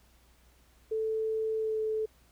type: tone with pitch glide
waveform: sine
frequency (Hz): 440 to 435.7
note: A4 to A4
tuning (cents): 0 to -17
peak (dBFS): -28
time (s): 0.91-2.06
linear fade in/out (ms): 10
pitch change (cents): -17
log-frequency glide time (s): 1.57-1.78
effects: added 60 Hz sine -62 dBFS peak until 2.31 s + pink hiss -65 dBFS RMS until 2.31 s